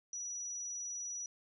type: tone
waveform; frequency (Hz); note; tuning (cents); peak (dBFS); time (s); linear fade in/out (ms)
sine; 5860; F#8; -18; -39; 0.13-1.26; 2
effects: none